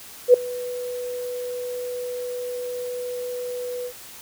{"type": "tone with ADSR envelope", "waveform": "sine", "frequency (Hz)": 493.9, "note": "B4", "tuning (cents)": 0, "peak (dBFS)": -5, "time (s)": [0.28, 3.93], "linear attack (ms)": 59, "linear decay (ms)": 5, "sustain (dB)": -22, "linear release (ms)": 74, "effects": ["white hiss -42 dBFS RMS until 4.21 s"]}